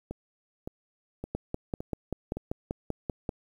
two click trains, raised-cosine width 2 ms, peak -17 / -22 dBFS, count 11 / 5, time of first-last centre 1.35-3.292 / 0.11-2.37 s, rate 5.15 / 1.77 Hz, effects 9-bit

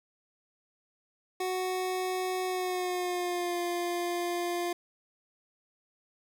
25% pulse tone with pitch glide, 370 to 349.2 Hz, F#4 to F4, 0 to 0 cents, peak -26 dBFS, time 1.4-4.73 s, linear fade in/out 5 ms, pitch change -100 cents, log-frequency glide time 2.45-3.6 s, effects none

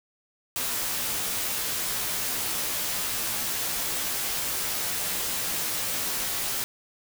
white noise with comb filter, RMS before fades -29 dBFS, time 0.56-6.64 s, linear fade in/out 0 ms, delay 14 ms, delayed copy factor -0.55, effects none

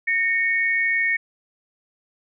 sine tone pair together, 1843 / 2217 Hz, A#6 / C#7, -20 / 0 cents, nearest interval minor third, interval 320 cents, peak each -21 dBFS, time 0.07-1.17 s, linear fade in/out 10 ms, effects none

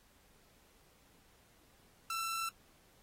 sawtooth tone with amplitude modulation, 1339 Hz, E6, 27 cents sharp, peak -31 dBFS, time 2.1-2.49 s, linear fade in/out 2 ms, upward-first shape sine, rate 47.9 Hz, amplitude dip 25%, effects pink hiss -67 dBFS RMS until 3.02 s + AAC 48 kbps

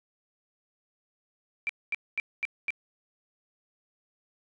sine tone bursts, 2345 Hz, D7, 3 cents flat, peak -26 dBFS, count 5, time 1.67-2.705 s, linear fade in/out 0 ms, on 23 ms, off 230 ms, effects resampled to 22050 Hz + 11-bit

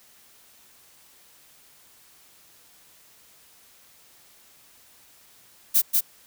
violet noise with echo, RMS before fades -18 dBFS, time 5.74-5.82 s, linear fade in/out 20 ms, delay 190 ms, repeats 1, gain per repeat -2 dB, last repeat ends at 6.01 s, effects white hiss -55 dBFS RMS until 6.26 s

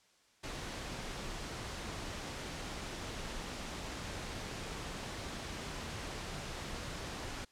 pink noise, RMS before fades -42 dBFS, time 0.43-7.45 s, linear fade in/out 10 ms, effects white hiss -68 dBFS RMS until 7.51 s + low-pass 7000 Hz 12 dB/octave

